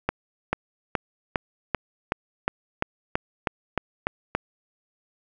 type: accelerating click train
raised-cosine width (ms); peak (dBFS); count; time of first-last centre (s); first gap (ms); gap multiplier
0.5; -7; 13; 0.09-4.35; 440; 0.96
effects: none